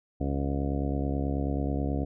harmonic tone with a mistuned harmonic, 69.3 Hz, C#2, in tune, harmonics 1 / 2 / 3 / 4 / 5 / 6 / 7 / 8 / 9 / 10, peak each -30 / -33 / -37 / -32 / -41 / -41 / -40 / -44 / -42 / -42 dBFS, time 0.2-2.05 s, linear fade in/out 10 ms, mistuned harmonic 10, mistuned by +50 cents, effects none

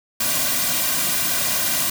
white noise with comb filter, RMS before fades -21 dBFS, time 0.2-1.9 s, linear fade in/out 5 ms, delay 2.3 ms, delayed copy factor -0.85, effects none

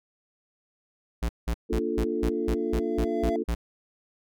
square tone bursts, 57.9 Hz, A#1, 11 cents flat, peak -25 dBFS, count 10, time 1.22-3.55 s, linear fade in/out 10 ms, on 71 ms, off 180 ms
sine chord, Bb major seventh, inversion none, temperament equal, 233.1 / 293.7 / 349.2 / 440 Hz, Bb3 / D4 / F4 / A4, 0 / 0 / 0 / 0 cents, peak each -33 / -32 / -30 / -30 dBFS, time 1.69-3.44 s, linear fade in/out 20 ms
triangle tone with exponential growth, 677 Hz, E5, 46 cents sharp, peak -25 dBFS, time 1.98-3.36 s, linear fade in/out 2 ms, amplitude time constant 300 ms
effects none

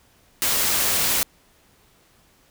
white noise, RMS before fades -21 dBFS, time 0.42-1.23 s, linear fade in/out 0 ms, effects pink hiss -58 dBFS RMS until 2.5 s

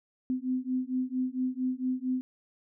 sine beating tone pair, 253.7 / 258.1 Hz, B3 / C4, +47 / -23 cents, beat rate 4.4 Hz, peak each -31 / -31 dBFS, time 0.3-2.21 s, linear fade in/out 0 ms, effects none

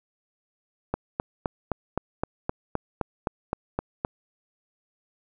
click train, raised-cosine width 1 ms, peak -11 dBFS, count 13, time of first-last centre 0.94-4.049 s, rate 3.86 Hz, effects none

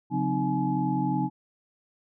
sine tone cluster, 140 / 183.2 / 258 / 308.7 / 848 Hz, C#3 / F#3 / C4 / D#4 / G#5, +18 / -17 / -24 / -14 / +36 cents, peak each -30 dBFS, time 0.1-1.3 s, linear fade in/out 50 ms, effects none

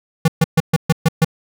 square tone bursts, 161.8 Hz, E3, 32 cents flat, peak -10 dBFS, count 7, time 0.25-1.247 s, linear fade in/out 5 ms, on 31 ms, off 130 ms, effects none

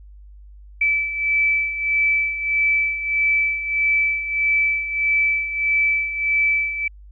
sine beating tone pair, 2311 / 2312.6 Hz, D7 / D7, -28 / -27 cents, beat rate 1.6 Hz, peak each -24 / -18 dBFS, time 0.81-6.88 s, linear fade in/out 5 ms, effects added 50 Hz sine -40 dBFS peak until 7.11 s

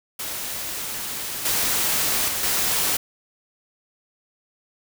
white noise with level steps, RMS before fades -30 / -22 / -26 / -22 dBFS, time 0.19-2.97 s, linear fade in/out 5 ms, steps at 1.45 / 2.28 / 2.43 s, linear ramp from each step 5 ms, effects none

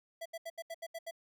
square tone bursts, 663 Hz, E5, 10 cents sharp, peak -40 dBFS, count 8, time 0.21-1.111 s, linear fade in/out 10 ms, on 47 ms, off 75 ms, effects none

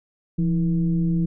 sine tone with frequency modulation, 169.8 Hz, F3, 48 cents flat, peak -18 dBFS, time 0.38-1.26 s, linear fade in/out 10 ms, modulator 153 Hz, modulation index 0.59, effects none

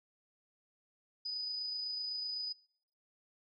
sine tone with amplitude modulation, 4978 Hz, D#8, in tune, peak -35 dBFS, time 1.25-2.53 s, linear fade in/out 10 ms, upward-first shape sine, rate 27.9 Hz, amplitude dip 25%, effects noise-tail reverb RT60 0.8 s tail -26 dB re dry

